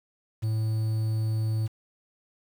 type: tone with quantisation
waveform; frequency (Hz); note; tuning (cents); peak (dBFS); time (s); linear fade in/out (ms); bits
triangle; 110; A2; 0; -22; 0.42-1.68; 20; 8
effects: none